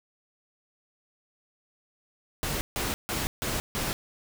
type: noise bursts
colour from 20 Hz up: pink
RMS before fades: -30 dBFS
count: 5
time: 2.43-3.93 s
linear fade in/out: 0 ms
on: 180 ms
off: 150 ms
effects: none